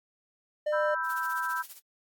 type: tone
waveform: triangle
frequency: 602 Hz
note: D5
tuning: 43 cents sharp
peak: -24 dBFS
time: 0.66-0.95 s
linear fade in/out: 10 ms
type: chord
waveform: sine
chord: E minor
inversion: second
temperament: equal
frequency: 987.8 / 1318.5 / 1568 Hz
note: B5 / E6 / G6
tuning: 0 / 0 / 0 cents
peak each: -33 / -33 / -32 dBFS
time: 0.72-1.63 s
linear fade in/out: 20 ms
type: noise with tremolo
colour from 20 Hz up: blue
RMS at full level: -43 dBFS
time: 1.03-1.81 s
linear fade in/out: 50 ms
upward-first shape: sine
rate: 15 Hz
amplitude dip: 80%
effects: AAC 64 kbps